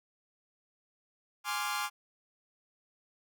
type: chord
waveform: sawtooth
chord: D half-diminished seventh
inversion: second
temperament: equal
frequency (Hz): 830.6 / 1046.5 / 1174.7 / 1396.9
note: Ab5 / C6 / D6 / F6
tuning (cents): 0 / 0 / 0 / 0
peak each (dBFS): -34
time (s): 1.44-1.9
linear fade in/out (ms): 50
effects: none